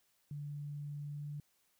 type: tone with pitch glide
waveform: sine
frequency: 145.7 to 146.63 Hz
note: D3 to D3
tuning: -13 to -2 cents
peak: -40 dBFS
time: 0.31-1.4 s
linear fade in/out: 2 ms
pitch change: +11 cents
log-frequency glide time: 1.08-1.27 s
effects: white hiss -75 dBFS RMS until 1.79 s